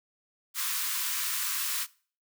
white high-pass noise, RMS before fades -31 dBFS, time 0.54-1.87 s, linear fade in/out 50 ms, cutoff 970 Hz, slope 96 dB/octave, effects noise-tail reverb RT60 0.4 s tail -20 dB re dry

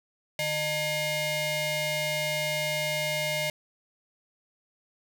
sawtooth ring-modulated tone, 760 Hz, F#5, 46 cents sharp, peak -20 dBFS, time 0.39-3.5 s, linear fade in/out 2 ms, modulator 1370 Hz, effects none

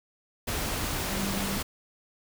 sine tone in noise, 196.8 Hz, G3, 7 cents sharp, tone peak -32 dBFS, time 1.09-1.58 s, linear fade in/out 10 ms, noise pink, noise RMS -31 dBFS, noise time 0.47-1.63 s, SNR -4 dB, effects none

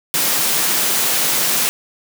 white high-pass noise, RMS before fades -17 dBFS, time 0.14-1.69 s, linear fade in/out 0 ms, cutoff 130 Hz, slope 96 dB/octave, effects none

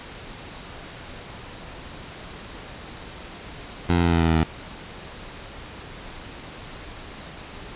15% pulse tone with pitch steps, 87.31 / 86.06 / 84.82 / 83.61 / 82.41 / 81.23 / 80.06 Hz, F2 / F2 / E2 / E2 / E2 / E2 / D#2, 0 / -25 / +50 / +25 / 0 / -25 / +50 cents, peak -11 dBFS, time 3.89-4.436 s, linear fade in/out 5 ms, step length 78 ms, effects pink hiss -39 dBFS RMS until 7.75 s + resampled to 8000 Hz

